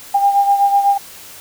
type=beating tone pair; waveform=sine; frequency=800 / 808 Hz; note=G5 / G#5; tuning=+35 / -48 cents; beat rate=8 Hz; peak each=-11 / -18 dBFS; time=0.14-0.98 s; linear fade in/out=10 ms; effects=white hiss -37 dBFS RMS until 1.4 s